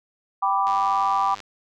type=chord; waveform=sine; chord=G major; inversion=none; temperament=equal; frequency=784 / 987.8 / 1174.7 Hz; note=G5 / B5 / D6; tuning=0 / 0 / 0 cents; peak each=-23 dBFS; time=0.42-1.35 s; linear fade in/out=10 ms
type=click train; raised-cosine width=0.2 ms; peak=-21 dBFS; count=75; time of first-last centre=0.67-1.403 s; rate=101 Hz
effects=none